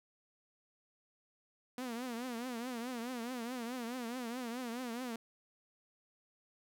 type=tone with vibrato; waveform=sawtooth; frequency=242.4 Hz; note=B3; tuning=32 cents flat; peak=-35 dBFS; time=1.78-5.16 s; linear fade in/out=2 ms; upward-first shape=triangle; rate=4.7 Hz; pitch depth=140 cents each way; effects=none